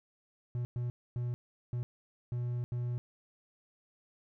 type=tone bursts at uneven times; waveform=triangle; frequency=121.6 Hz; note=B2; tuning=26 cents flat; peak=-30 dBFS; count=6; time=0.55-0.65 / 0.76-0.9 / 1.16-1.34 / 1.73-1.83 / 2.32-2.64 / 2.72-2.98 s; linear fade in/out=0 ms; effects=none